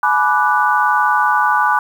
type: chord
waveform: sine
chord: G# half-diminished seventh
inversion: none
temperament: equal with one note detuned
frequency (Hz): 847.1 / 987.8 / 1174.7 / 1480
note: G#5 / B5 / D6 / F#6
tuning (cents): +34 / 0 / 0 / 0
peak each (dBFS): -17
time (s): 0.03-1.79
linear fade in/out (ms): 2
effects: 7-bit